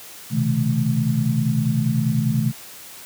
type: tone cluster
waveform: sine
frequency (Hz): 123.5 / 133.6 / 158.5 / 216.8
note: B2 / C3 / D#3 / A3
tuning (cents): 0 / +36 / +32 / -25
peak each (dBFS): -23 / -22 / -23 / -22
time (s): 0.3-2.53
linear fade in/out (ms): 50
effects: white hiss -40 dBFS RMS until 3.05 s + high-pass 80 Hz 12 dB/octave